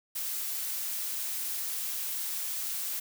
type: noise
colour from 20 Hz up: blue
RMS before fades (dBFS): -34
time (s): 0.15-3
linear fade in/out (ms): 10
effects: none